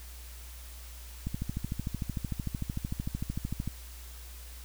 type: click train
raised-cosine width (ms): 5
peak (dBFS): -20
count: 33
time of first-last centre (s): 1.27-3.676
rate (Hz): 13.3
effects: added 60 Hz sine -44 dBFS peak until 4.64 s + white hiss -51 dBFS RMS until 4.64 s